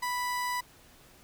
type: tone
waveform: 30% pulse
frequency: 987.8 Hz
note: B5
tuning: in tune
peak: -27 dBFS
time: 0.02-0.61 s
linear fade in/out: 10 ms
effects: pink hiss -57 dBFS RMS until 1.23 s